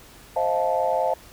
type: chord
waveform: sine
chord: F dominant seventh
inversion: second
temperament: just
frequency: 523.8 / 628.6 / 698.5 / 873.1 Hz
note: C5 / Eb5 / F5 / A5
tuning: +2 / +18 / 0 / -14 cents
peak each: -25 dBFS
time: 0.36-1.14 s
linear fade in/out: 5 ms
effects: tanh soft clip ceiling -9 dBFS + pink hiss -48 dBFS RMS until 1.32 s